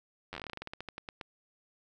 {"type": "slowing click train", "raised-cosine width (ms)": 0.3, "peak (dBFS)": -24, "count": 20, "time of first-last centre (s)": [0.33, 1.212], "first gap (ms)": 10, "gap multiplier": 1.15, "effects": []}